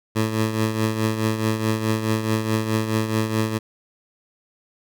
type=tone with tremolo; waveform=15% pulse; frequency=110 Hz; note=A2; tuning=in tune; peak=-11 dBFS; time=0.15-3.59 s; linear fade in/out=20 ms; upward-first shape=triangle; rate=4.7 Hz; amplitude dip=65%; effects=none